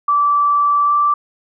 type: tone with pitch glide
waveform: sine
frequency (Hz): 1161 to 1169.8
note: D6 to D6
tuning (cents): -20 to -7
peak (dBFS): -11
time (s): 0.08-1.14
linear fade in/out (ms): 5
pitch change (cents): +13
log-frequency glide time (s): 0.85-0.93
effects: none